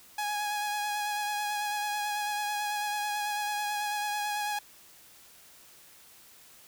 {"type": "tone with vibrato", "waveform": "sawtooth", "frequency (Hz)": 832, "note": "G#5", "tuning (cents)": 3, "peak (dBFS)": -26, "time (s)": [0.18, 4.59], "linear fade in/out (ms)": 5, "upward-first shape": "sine", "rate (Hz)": 9.1, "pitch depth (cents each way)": 19, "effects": ["white hiss -55 dBFS RMS until 6.67 s"]}